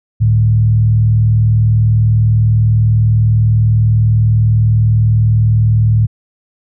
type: tone with frequency modulation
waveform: sine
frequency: 110 Hz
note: A2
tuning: in tune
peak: -7 dBFS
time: 0.2-6.07 s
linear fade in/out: 20 ms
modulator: 40 Hz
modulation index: 0.63
effects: none